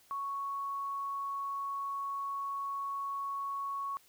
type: tone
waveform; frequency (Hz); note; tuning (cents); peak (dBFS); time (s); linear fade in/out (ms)
sine; 1110; C#6; +2; -34; 0.11-3.97; 0
effects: white hiss -64 dBFS RMS until 4.08 s

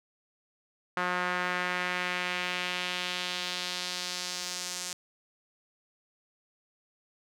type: tone with band-pass filter sweep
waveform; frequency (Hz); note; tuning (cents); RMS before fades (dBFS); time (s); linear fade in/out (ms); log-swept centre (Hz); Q
sawtooth; 179.8; F#3; -49; -33; 0.97-4.93; 2; 1400 to 6700; 1.6
effects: none

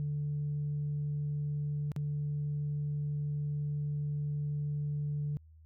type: tone with dropouts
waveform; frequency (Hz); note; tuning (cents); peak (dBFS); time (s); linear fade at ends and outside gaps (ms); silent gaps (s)
sine; 146.83; D3; 0; -30; 0-5.37; 0; 1.918-1.963
effects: tanh soft clip ceiling -28 dBFS + added 79 Hz sine -54 dBFS peak until 5.65 s

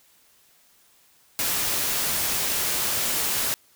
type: noise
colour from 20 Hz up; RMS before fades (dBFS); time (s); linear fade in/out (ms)
white; -25; 1.39-3.54; 0
effects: white hiss -59 dBFS RMS until 3.75 s

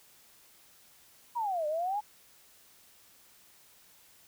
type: exponential two-way sweep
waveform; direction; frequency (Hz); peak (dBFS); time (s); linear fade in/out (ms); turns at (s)
sine; down then up; 987.8 to 591 to 860; -29; 1.35-2.01; 20; 1.67
effects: white hiss -60 dBFS RMS until 4.27 s

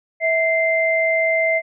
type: tone pair together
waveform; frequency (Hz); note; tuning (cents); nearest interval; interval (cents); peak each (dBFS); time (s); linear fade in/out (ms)
sine; 650.9 / 2085; E5 / C7; -22 / -7; octave + minor sixth; 2015; -18; 0.2-1.62; 50
effects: none

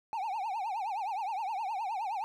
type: tone with vibrato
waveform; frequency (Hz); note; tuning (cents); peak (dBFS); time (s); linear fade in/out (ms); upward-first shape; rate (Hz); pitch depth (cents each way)
triangle; 827; G#5; -8; -30; 0.13-2.24; 0; triangle; 9.6; 230
effects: none

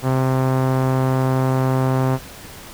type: tone with low-pass filter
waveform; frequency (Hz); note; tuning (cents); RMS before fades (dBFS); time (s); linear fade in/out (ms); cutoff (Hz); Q
sawtooth; 130.81; C3; 0; -18; 0.02-2.19; 50; 1100; 1.3
effects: pink hiss -38 dBFS RMS until 2.73 s

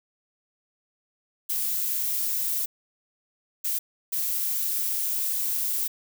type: noise bursts at uneven times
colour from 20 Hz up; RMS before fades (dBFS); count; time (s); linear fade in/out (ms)
violet; -27; 3; 1.49-2.66 / 3.64-3.79 / 4.12-5.88; 10
effects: none

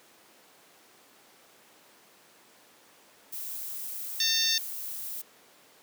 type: noise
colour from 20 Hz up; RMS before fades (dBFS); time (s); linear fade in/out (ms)
violet; -37; 3.32-5.22; 10
type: harmonic tone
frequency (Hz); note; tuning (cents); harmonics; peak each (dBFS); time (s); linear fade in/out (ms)
904; A5; +47; 2 / 3 / 4 / 5 / 6 / 7; -36 / -37 / -28 / -30 / -30 / -32; 4.2-4.58; 2
effects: pink hiss -57 dBFS RMS until 5.82 s + high-pass 300 Hz 12 dB/octave

